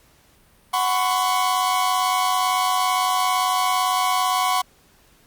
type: chord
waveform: 45% pulse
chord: F# suspended fourth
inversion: none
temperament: equal with one note detuned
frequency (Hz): 740 / 1010.9 / 1108.7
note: F#5 / B5 / C#6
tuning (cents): 0 / +40 / 0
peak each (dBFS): -23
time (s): 0.73-4.62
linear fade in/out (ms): 10
effects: pink hiss -56 dBFS RMS until 5.26 s + Opus 48 kbps